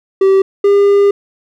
triangle tone pair in turn, 386.5 / 402.4 Hz, G4 / G4, -24 / +45 cents, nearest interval minor second, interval 69 cents, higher second, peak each -4 dBFS, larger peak neither, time 0.21-0.42 / 0.64-1.11 s, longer second, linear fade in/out 5 ms, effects none

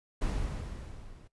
brown noise with level ramp, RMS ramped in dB -29 to -52 dBFS, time 0.21-1.28 s, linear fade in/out 10 ms, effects noise-tail reverb RT60 0.1 s tail -17 dB re dry + resampled to 24000 Hz

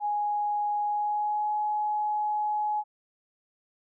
sine tone with pitch glide, 830.6 to 843.2 Hz, G#5 to G#5, 0 to +26 cents, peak -25 dBFS, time 0-2.84 s, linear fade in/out 50 ms, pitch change +26 cents, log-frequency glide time 0.85-1.51 s, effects none

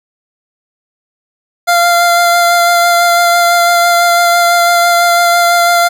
25% pulse tone with vibrato, 693 Hz, F5, 14 cents flat, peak -3 dBFS, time 1.67-5.89 s, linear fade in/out 20 ms, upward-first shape sine, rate 6 Hz, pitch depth 12 cents each way, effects none

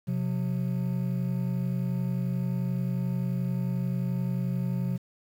triangle tone pair together, 129.33 / 180.7 Hz, C3 / F#3, -20 / -41 cents, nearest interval tritone, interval 579 cents, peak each -27 dBFS, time 0.07-4.98 s, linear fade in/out 20 ms, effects 9-bit

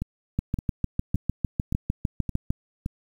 two click trains, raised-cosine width 5 ms, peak -11 / -16 dBFS, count 15 / 6, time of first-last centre 0.39-2.505 / 0.02-2.861 s, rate 6.62 / 1.76 Hz, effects 8-bit

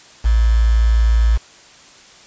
sine tone with quantisation, 56.3 Hz, A1, 40 cents sharp, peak -10 dBFS, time 0.24-1.38 s, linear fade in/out 20 ms, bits 5, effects white hiss -44 dBFS RMS until 2.26 s + resampled to 16000 Hz

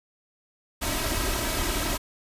pink noise with comb filter, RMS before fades -27 dBFS, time 0.81-1.98 s, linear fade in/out 20 ms, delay 3.1 ms, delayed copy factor +0.6, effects resampled to 32000 Hz

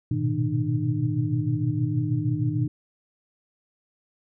sine tone cluster, 106.3 / 120.2 / 126.6 / 156 / 302.3 Hz, G#2 / B2 / B2 / D#3 / D#4, +41 / -46 / +43 / +5 / -50 cents, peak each -31 / -26 / -29 / -29 / -29 dBFS, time 0.11-2.68 s, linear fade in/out 5 ms, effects none

